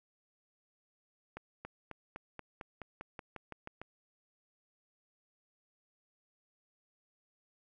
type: accelerating click train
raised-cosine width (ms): 0.5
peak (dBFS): -28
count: 13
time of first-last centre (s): 1.37-3.816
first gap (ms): 280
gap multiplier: 0.94
effects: none